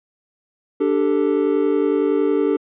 triangle chord, D suspended fourth, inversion none, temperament equal with one note detuned, 293.7 / 392 / 442.8 Hz, D4 / G4 / A4, 0 / 0 / +11 cents, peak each -18 dBFS, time 0.8-2.57 s, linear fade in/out 10 ms, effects resampled to 8000 Hz

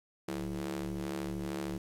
sawtooth ring-modulated tone, 73.1 Hz, D2, 7 cents flat, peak -28 dBFS, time 0.28-1.78 s, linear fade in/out 5 ms, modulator 257 Hz, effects resampled to 32000 Hz + 9-bit

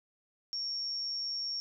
sine tone with amplitude modulation, 5510 Hz, F8, 24 cents flat, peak -31 dBFS, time 0.53-1.6 s, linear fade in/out 0 ms, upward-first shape sine, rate 145 Hz, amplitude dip 45%, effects none

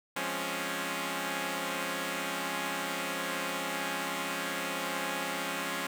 5% pulse chord, Db major seventh, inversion first, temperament equal, 174.61 / 207.7 / 261.6 / 277.2 Hz, F3 / Ab3 / C4 / Db4, 0 / 0 / 0 / 0 cents, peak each -27 / -28 / -30 / -24 dBFS, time 0.16-5.87 s, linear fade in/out 5 ms, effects none

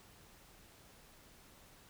silence, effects pink hiss -61 dBFS RMS until 1.89 s

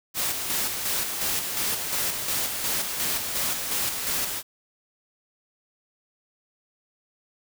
white noise with tremolo, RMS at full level -26 dBFS, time 0.14-4.43 s, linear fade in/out 50 ms, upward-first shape square, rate 2.8 Hz, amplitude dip 40%, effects none

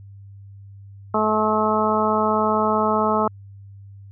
harmonic tone, 215.4 Hz, A3, 37 cents flat, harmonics 1 / 2 / 3 / 4 / 5 / 6, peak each -24 / -24 / -24 / -24 / -24 / -24 dBFS, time 1.14-3.28 s, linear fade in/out 5 ms, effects added 99 Hz sine -39 dBFS peak until 4.11 s

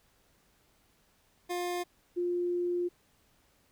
25% pulse / sine tone pair in turn, 353.8 / 352.2 Hz, F4 / F4, +23 / +15 cents, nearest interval unison, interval 8 cents, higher first, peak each -28 dBFS, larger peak neither, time 1.49-1.84 / 2.16-2.89 s, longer second, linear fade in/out 20 ms, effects pink hiss -68 dBFS RMS until 3.71 s

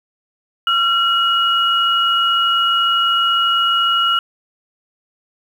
sine tone pair together, 1367 / 2897 Hz, F6 / F#7, -37 / -37 cents, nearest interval octave + minor second, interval 1300 cents, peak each -15 / -16 dBFS, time 0.67-4.19 s, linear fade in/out 2 ms, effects 7-bit

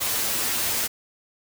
white noise with comb filter, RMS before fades -25 dBFS, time 0-0.88 s, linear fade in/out 20 ms, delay 8.9 ms, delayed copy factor +0.7, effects none

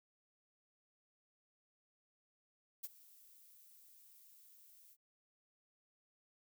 violet noise with ADSR envelope, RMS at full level -42 dBFS, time 2.83-4.97 s, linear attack 14 ms, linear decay 31 ms, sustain -21 dB, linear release 55 ms, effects none

